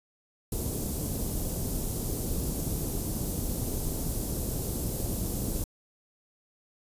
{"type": "band-stop noise", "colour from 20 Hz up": "pink", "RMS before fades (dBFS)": -31, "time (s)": [0.52, 5.64], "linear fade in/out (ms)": 2, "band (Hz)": [400, 9100], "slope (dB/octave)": 12, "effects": ["resampled to 32000 Hz"]}